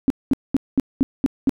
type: tone bursts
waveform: sine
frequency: 268.6 Hz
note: C4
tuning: 46 cents sharp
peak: -12 dBFS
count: 7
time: 0.08-1.494 s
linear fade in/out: 0 ms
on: 22 ms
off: 210 ms
effects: none